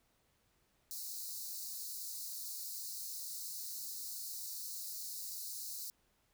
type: high-pass noise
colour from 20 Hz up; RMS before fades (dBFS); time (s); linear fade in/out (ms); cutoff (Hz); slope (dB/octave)
white; -44; 0.91-5.9; 0; 4000; 96
effects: pink hiss -75 dBFS RMS until 6.33 s